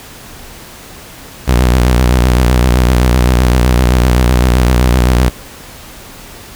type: tone with vibrato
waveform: sawtooth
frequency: 61.74 Hz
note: B1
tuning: in tune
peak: -3 dBFS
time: 1.47-5.3 s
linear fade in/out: 20 ms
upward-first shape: sine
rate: 7.8 Hz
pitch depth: 91 cents each way
effects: pink hiss -33 dBFS RMS until 6.55 s